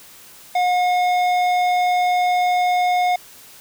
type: tone with tanh clipping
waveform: sine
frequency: 721 Hz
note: F#5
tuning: 45 cents flat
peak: -17 dBFS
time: 0.55-3.16 s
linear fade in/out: 5 ms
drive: 13 dB
effects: white hiss -44 dBFS RMS until 3.6 s